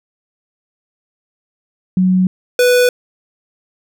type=tone pair in turn; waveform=sine / square; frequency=185 / 493.9 Hz; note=F#3 / B4; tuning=0 / 0 cents; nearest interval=octave + perfect fourth; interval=1700 cents; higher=second; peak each=-9 / -9 dBFS; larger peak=neither; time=1.97-2.27 / 2.59-2.89 s; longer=neither; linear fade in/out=2 ms; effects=none